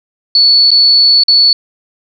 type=tone with dropouts; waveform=sine; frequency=4435 Hz; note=C#8; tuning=in tune; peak=-4 dBFS; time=0.35-1.53 s; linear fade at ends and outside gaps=2 ms; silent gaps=0.706-0.715 / 1.236-1.282 s; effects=none